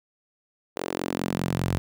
sawtooth tone with high-pass filter sweep, 45 Hz, F#1, 47 cents flat, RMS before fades -28 dBFS, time 0.76-1.78 s, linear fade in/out 0 ms, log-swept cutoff 440 to 100 Hz, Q 1.8, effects none

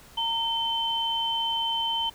sine tone pair together, 916 / 3081 Hz, A#5 / G7, -31 / -31 cents, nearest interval octave + major sixth, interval 2100 cents, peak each -29 / -26 dBFS, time 0.17-2.1 s, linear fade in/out 10 ms, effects pink hiss -51 dBFS RMS until 2.14 s

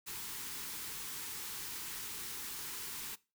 white band-stop noise, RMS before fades -43 dBFS, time 0.06-3.16 s, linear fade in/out 20 ms, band 490 to 800 Hz, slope 96 dB/octave, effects noise-tail reverb RT60 0.3 s tail -21 dB re dry

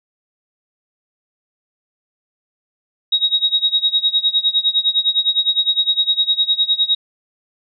sine tone with tremolo, 3790 Hz, A#7, 28 cents sharp, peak -10 dBFS, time 3.12-6.95 s, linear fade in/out 5 ms, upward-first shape sine, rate 9.8 Hz, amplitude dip 90%, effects none

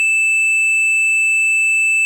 triangle tone with hard clipping, 2637 Hz, E7, in tune, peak -13 dBFS, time 0-2.05 s, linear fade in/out 0 ms, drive 8 dB, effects none

